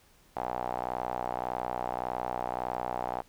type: tone with band-pass filter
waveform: sawtooth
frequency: 61.74 Hz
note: B1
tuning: in tune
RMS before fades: -34 dBFS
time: 0.36-3.22 s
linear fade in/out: 5 ms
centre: 790 Hz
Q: 4.4
effects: pink hiss -62 dBFS RMS until 3.28 s